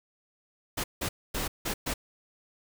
pink noise bursts at uneven times, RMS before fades -31 dBFS, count 5, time 0.77-0.84 / 1.01-1.09 / 1.34-1.48 / 1.65-1.74 / 1.86-1.94 s, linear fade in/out 10 ms, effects none

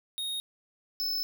square tone pair in turn, 3729 / 5257 Hz, A#7 / E8, 0 / -6 cents, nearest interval tritone, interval 594 cents, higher second, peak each -32 / -29 dBFS, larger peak second, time 0.18-0.4 / 1-1.23 s, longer second, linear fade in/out 0 ms, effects none

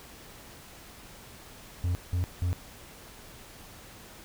triangle tone bursts, 88.6 Hz, F2, 25 cents sharp, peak -23 dBFS, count 3, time 1.84-2.53 s, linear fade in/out 0 ms, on 110 ms, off 180 ms, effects pink hiss -49 dBFS RMS until 4.24 s

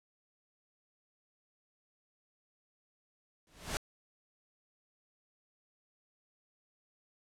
pink noise with exponential growth, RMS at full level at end -31 dBFS, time 3.47-3.77 s, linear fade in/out 1 ms, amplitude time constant 64 ms, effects low-pass 10000 Hz 12 dB/octave

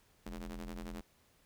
sawtooth ring-modulated tone, 86.4 Hz, F2, 18 cents flat, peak -35 dBFS, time 0.26-1.01 s, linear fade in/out 5 ms, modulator 124 Hz, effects pink hiss -69 dBFS RMS until 1.45 s

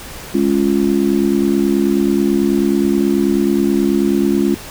harmonic tone, 69.3 Hz, C#2, in tune, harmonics 3 / 4 / 5, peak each -16 / -16 / -16 dBFS, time 0.34-4.55 s, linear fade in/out 10 ms, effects pink hiss -32 dBFS RMS until 4.7 s

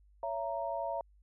sine chord, A# diminished, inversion first, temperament just, 559.4 / 671.3 / 932.3 Hz, C#5 / E5 / A#5, +16 / +31 / 0 cents, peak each -39 / -36 / -38 dBFS, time 0.23-1.01 s, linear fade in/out 2 ms, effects added 50 Hz sine -60 dBFS peak until 1.22 s

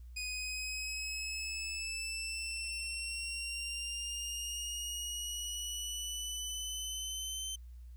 20% pulse linear sweep, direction up, 2489 to 3092 Hz, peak -32 dBFS, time 0.16-7.56 s, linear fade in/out 10 ms, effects added 60 Hz sine -47 dBFS peak until 7.96 s + white hiss -75 dBFS RMS until 7.96 s

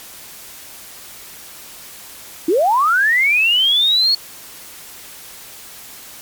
sine linear sweep, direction up, 298 to 4400 Hz, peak -11 dBFS, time 2.48-4.15 s, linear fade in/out 5 ms, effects white hiss -37 dBFS RMS until 6.21 s + MP3 96 kbps

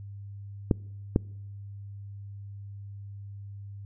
clicks, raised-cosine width 3 ms, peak -8 dBFS, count 2, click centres 0.712 / 1.161 s, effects noise-tail reverb RT60 0.9 s tail -26 dB re dry + added 100 Hz sine -39 dBFS peak until 3.85 s

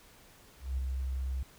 sine tone with ADSR envelope, 65.41 Hz, C2, in tune, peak -28 dBFS, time 0.6-1.43 s, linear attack 180 ms, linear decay 4 ms, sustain -3 dB, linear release 3 ms, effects pink hiss -58 dBFS RMS until 1.58 s

